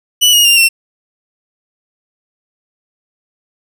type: tone with pitch steps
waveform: sawtooth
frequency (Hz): 2960 / 2874 / 2791 / 2710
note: F#7 / F7 / F7 / E7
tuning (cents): 0 / +49 / -2 / +47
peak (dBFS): -3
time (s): 0.21-0.69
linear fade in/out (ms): 20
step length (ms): 120
effects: none